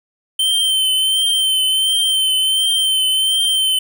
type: tone with vibrato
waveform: square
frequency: 3100 Hz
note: G7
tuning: 20 cents flat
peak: -14 dBFS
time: 0.39-3.79 s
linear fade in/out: 5 ms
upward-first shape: triangle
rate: 1.4 Hz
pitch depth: 35 cents each way
effects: none